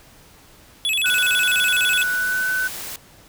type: tone with vibrato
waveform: square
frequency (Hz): 2960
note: F#7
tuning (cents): 0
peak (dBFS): -19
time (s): 0.85-2.03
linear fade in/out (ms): 0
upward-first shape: square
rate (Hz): 12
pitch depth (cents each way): 240
type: tone with pitch glide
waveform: sine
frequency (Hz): 1480 to 1508.5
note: F#6 to F#6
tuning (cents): 0 to +33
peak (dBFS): -19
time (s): 1.04-2.68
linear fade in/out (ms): 10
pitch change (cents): +33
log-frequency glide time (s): 2.12-2.49
type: noise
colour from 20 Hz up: white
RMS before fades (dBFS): -32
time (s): 1.06-2.96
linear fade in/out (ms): 2
effects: pink hiss -49 dBFS RMS until 3.28 s